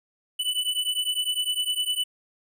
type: beating tone pair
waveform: square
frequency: 2977 / 2986.9 Hz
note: F#7 / F#7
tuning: +10 / +16 cents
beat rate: 9.9 Hz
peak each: -28 dBFS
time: 0.39-2.04 s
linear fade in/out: 10 ms
effects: none